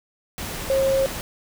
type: tone in noise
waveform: sine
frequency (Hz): 538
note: C5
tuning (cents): +48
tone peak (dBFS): -17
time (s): 0.7-1.06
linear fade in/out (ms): 0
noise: pink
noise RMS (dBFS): -31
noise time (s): 0.38-1.21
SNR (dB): +11
effects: none